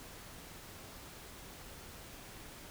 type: silence
effects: pink hiss -51 dBFS RMS until 2.7 s